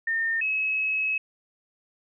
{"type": "tone pair in turn", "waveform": "sine", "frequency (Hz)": [1818, 2571], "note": ["A#6", "E7"], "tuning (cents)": [-44, -44], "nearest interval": "tritone", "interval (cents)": 600, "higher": "second", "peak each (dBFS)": -23, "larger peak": "neither", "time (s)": [[0.07, 0.41], [0.41, 1.18]], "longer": "second", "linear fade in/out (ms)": 5, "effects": []}